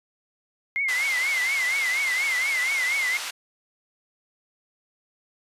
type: tone with vibrato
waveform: sine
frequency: 2100 Hz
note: C7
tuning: 6 cents sharp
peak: -22 dBFS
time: 0.76-3.17 s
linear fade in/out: 0 ms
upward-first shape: triangle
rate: 4.2 Hz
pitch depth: 130 cents each way
type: band-pass noise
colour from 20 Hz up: pink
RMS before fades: -33 dBFS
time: 0.88-3.31 s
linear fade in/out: 10 ms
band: 1300 to 9100 Hz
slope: 12 dB/octave
effects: resampled to 32000 Hz